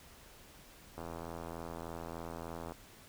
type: click train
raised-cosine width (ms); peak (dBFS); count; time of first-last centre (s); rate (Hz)
1; -29; 146; 0.98-2.721; 83.3
effects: pink hiss -57 dBFS RMS until 3.08 s